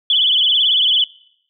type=tone with vibrato; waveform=sine; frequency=3214 Hz; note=G7; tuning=43 cents sharp; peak=-11 dBFS; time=0.1-1.04 s; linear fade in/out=2 ms; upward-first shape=sine; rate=18 Hz; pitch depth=140 cents each way; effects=noise-tail reverb RT60 0.7 s tail -23 dB re dry